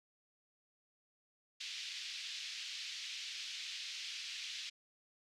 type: band-pass noise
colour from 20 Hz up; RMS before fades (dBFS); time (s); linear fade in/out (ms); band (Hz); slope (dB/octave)
pink; -45; 1.6-4.7; 10; 2500 to 5400; 24
effects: none